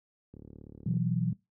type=click train; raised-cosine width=3 ms; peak=-34 dBFS; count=24; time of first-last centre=0.34-0.968 s; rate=36.6 Hz
type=chord; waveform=sine; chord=B suspended fourth; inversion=none; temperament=equal with one note detuned; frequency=123.47 / 166.15 / 185 Hz; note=B2 / E3 / F#3; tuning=0 / +14 / 0 cents; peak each=-31 / -30 / -31 dBFS; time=0.86-1.33 s; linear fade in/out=5 ms
effects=noise-tail reverb RT60 0.2 s tail -19 dB re dry + high-pass 60 Hz 12 dB/octave